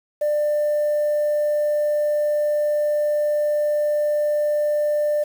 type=tone; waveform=sine; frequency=595 Hz; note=D5; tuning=22 cents sharp; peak=-16 dBFS; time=0.21-5.24 s; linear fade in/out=10 ms; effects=tanh soft clip ceiling -15 dBFS + 7-bit